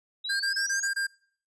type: exponential sweep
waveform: sine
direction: up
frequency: 3794 to 7040 Hz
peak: -31 dBFS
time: 0.24-0.88 s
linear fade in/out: 10 ms
type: tone bursts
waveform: square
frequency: 1600 Hz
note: G6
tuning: 35 cents sharp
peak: -27 dBFS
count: 6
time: 0.29-1.07 s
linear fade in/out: 10 ms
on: 110 ms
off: 24 ms
effects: noise-tail reverb RT60 0.6 s tail -25 dB re dry + resampled to 24000 Hz